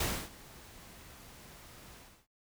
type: noise with ADSR envelope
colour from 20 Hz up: pink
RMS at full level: -31 dBFS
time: 0-2.27 s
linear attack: 5 ms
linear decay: 280 ms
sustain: -22 dB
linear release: 300 ms
effects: noise-tail reverb RT60 0.1 s tail -20 dB re dry